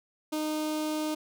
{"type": "tone with notch filter", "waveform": "sawtooth", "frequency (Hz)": 307.6, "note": "D#4", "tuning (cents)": -20, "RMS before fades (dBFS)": -31, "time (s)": [0.32, 1.15], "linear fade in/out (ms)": 10, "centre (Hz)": 1800, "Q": 1.6, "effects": []}